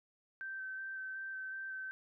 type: tone with vibrato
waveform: sine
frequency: 1550 Hz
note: G6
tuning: 20 cents flat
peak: -40 dBFS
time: 0.41-1.91 s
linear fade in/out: 0 ms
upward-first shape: square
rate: 2.7 Hz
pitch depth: 12 cents each way
effects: none